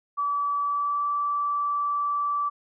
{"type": "tone with pitch glide", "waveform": "sine", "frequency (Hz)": [1150, 1160], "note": ["D6", "D6"], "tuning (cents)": [-37, -22], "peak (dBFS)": -23, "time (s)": [0.17, 2.5], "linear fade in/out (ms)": 20, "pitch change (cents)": 15, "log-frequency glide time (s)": [0.63, 1.06], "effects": []}